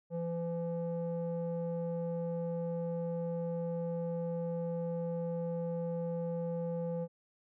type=tone with low-pass filter; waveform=square; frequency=169.1 Hz; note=E3; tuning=44 cents sharp; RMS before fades=-36 dBFS; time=0.1-7.08 s; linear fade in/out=50 ms; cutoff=590 Hz; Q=4.9; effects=none